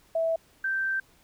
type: tone pair in turn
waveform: sine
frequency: 655 / 1562.8 Hz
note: E5 / G6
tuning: -11 / -6 cents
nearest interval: octave + minor third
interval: 1505 cents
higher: second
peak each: -23 / -25 dBFS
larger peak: first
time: 0.15-0.36 / 0.64-1 s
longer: second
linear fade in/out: 5 ms
effects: pink hiss -61 dBFS RMS until 1.23 s